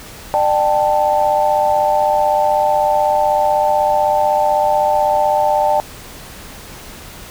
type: chord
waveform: sine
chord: D suspended fourth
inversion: none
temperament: equal with one note detuned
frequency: 599.7 / 784 / 880 Hz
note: D5 / G5 / A5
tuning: +36 / 0 / 0 cents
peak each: -16 dBFS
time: 0.34-5.8 s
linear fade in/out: 0 ms
effects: pink hiss -35 dBFS RMS until 7.3 s